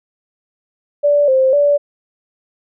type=tone with pitch steps; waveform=sine; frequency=581 / 525 / 578 Hz; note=D5 / C5 / D5; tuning=-19 / +6 / -28 cents; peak=-9 dBFS; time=1.03-1.78 s; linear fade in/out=20 ms; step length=250 ms; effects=none